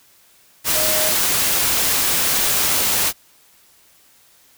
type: tone in noise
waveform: sine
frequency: 620 Hz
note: D#5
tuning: 6 cents flat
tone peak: -24 dBFS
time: 0.73-1.13 s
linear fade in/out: 50 ms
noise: white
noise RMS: -18 dBFS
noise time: 0.64-3.13 s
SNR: -9 dB
effects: white hiss -53 dBFS RMS until 4.57 s